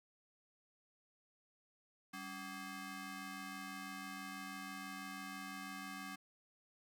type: ring-modulated tone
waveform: 15% pulse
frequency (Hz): 476.7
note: A#4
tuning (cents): +39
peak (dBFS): -36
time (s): 2.13-6.16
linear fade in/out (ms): 10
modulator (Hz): 672
effects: none